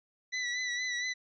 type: tone with vibrato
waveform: sawtooth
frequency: 1975.5 Hz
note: B6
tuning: in tune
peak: -28 dBFS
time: 0.32-1.14 s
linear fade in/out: 20 ms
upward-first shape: sine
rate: 4.3 Hz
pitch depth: 37 cents each way
effects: resampled to 16000 Hz